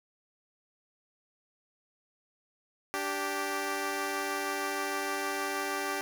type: tone pair together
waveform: 10% pulse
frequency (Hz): 291.5 / 390.8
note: D4 / G4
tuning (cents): -13 / -5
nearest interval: perfect fourth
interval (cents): 508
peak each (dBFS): -28 / -24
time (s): 2.94-6.01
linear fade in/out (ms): 0
effects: 10-bit